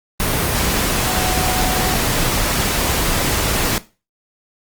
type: tone in noise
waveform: sine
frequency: 740 Hz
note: F#5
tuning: in tune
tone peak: -23 dBFS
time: 1.07-1.96 s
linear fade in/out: 0 ms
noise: pink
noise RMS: -18 dBFS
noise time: 0.2-3.78 s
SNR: -8 dB
effects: noise-tail reverb RT60 0.3 s tail -17 dB re dry + Opus 32 kbps